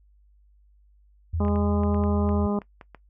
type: tone with pitch glide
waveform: sine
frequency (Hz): 82.41 to 81.7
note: E2 to E2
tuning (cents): 0 to -15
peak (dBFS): -24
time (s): 1.33-2.47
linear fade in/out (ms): 10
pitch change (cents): -15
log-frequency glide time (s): 1.72-2.33
type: harmonic tone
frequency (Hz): 204.8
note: G#3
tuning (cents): -24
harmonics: 1 / 2 / 3 / 4 / 5 / 6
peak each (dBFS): -24 / -30 / -34 / -36 / -38 / -40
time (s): 1.4-2.59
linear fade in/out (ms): 2
type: clicks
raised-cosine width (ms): 0.5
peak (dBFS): -27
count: 10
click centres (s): 1.45 / 1.482 / 1.559 / 1.835 / 1.945 / 2.038 / 2.291 / 2.618 / 2.812 / 2.947
effects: noise-tail reverb RT60 0.1 s tail -18 dB re dry + added 50 Hz sine -55 dBFS peak until 3.09 s